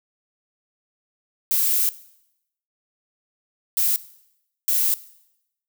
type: noise bursts at uneven times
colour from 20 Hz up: violet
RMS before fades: -20 dBFS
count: 3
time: 1.51-1.89 / 3.77-3.96 / 4.68-4.94 s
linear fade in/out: 0 ms
effects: noise-tail reverb RT60 0.8 s tail -18 dB re dry

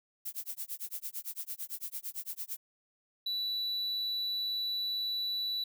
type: noise with tremolo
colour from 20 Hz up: violet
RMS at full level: -37 dBFS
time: 0.25-2.57 s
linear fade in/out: 10 ms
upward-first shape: sine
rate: 8.9 Hz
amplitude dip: 100%
type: tone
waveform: triangle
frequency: 3951 Hz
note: B7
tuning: in tune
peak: -30 dBFS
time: 3.26-5.64 s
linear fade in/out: 5 ms
effects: none

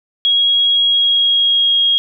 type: tone with pitch glide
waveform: sine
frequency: 3303 to 3271 Hz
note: G#7 to G#7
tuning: -10 to -27 cents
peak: -10 dBFS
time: 0.25-1.98 s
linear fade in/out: 0 ms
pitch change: -17 cents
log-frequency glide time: 0.75-1.78 s
effects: none

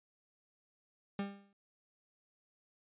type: tone with exponential decay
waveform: 40% pulse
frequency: 199.4 Hz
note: G3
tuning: 30 cents sharp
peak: -32 dBFS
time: 1.19-1.53 s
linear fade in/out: 2 ms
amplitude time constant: 72 ms
effects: resampled to 8000 Hz

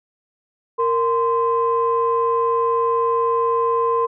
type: tone pair together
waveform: sine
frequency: 463.9 / 1036 Hz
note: A#4 / C6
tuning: -8 / -17 cents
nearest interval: octave + major second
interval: 1391 cents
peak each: -18 dBFS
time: 0.78-4.07 s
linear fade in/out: 20 ms
effects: tanh soft clip ceiling -8 dBFS

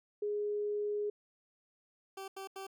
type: tone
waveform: sine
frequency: 415.3 Hz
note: G#4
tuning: in tune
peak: -32 dBFS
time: 0.22-1.1 s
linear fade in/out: 5 ms
type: tone bursts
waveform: 20% pulse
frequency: 387.2 Hz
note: G4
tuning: 21 cents flat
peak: -37 dBFS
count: 3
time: 2.17-2.668 s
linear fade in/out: 5 ms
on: 110 ms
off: 84 ms
effects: none

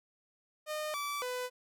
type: tone with pitch steps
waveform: sawtooth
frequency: 611 / 1157 / 499.7 Hz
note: D#5 / D6 / B4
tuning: -32 / -26 / +20 cents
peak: -31 dBFS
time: 0.66-1.5 s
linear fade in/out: 50 ms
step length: 280 ms
effects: none

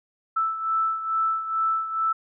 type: beating tone pair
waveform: sine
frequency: 1318.5 / 1320.8 Hz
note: E6 / E6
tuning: 0 / +3 cents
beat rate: 2.3 Hz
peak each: -23 / -29 dBFS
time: 0.36-2.13 s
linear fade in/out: 10 ms
effects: none

